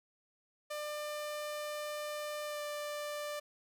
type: tone with pitch glide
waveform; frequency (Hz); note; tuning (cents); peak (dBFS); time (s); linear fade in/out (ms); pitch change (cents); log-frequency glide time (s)
sawtooth; 597 to 591.5; D5 to D5; +28 to +12; -34; 0.7-3.4; 10; -16; 2.45-2.62
effects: none